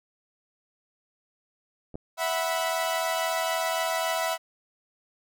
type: clicks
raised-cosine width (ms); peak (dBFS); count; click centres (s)
2; -30 / -22; 2; 1.943 / 1.955
type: chord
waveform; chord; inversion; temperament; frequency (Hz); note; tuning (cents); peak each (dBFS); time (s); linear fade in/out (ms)
sawtooth; E suspended second; none; equal with one note detuned; 656.2 / 740 / 987.8; E5 / F#5 / B5; -8 / 0 / 0; -24 / -28 / -28; 2.17-4.38; 50
effects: none